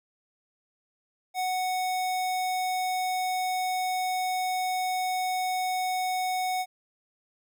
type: tone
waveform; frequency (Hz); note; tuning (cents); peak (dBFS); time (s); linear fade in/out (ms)
square; 740; F#5; 0; -27; 1.34-6.66; 50
effects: none